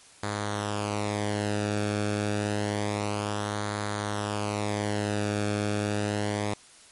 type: tone with flanger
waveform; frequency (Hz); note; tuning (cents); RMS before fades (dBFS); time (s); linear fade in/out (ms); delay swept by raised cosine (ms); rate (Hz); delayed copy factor
sawtooth; 103.83; G#2; 0; -29; 0.23-6.54; 5; 0.36 to 1.01; 0.28; -0.65
effects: white hiss -53 dBFS RMS until 6.91 s + MP3 48 kbps